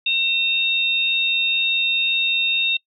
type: tone pair together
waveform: sine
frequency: 2701 / 3686 Hz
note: E7 / A#7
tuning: +42 / -20 cents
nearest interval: perfect fourth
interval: 538 cents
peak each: -20 dBFS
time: 0.06-2.77 s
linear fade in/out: 5 ms
effects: noise-tail reverb RT60 0.1 s tail -24 dB re dry